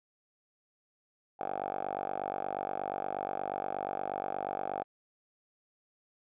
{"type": "tone with band-pass filter", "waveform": "5% pulse", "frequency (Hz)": 48.41, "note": "G1", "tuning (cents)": -21, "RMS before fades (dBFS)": -36, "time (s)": [1.39, 4.84], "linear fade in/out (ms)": 20, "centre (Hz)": 790, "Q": 8.1, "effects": ["resampled to 8000 Hz"]}